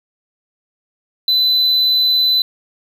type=tone; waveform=triangle; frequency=4011 Hz; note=B7; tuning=26 cents sharp; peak=-10 dBFS; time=1.28-2.42 s; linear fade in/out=2 ms; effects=8-bit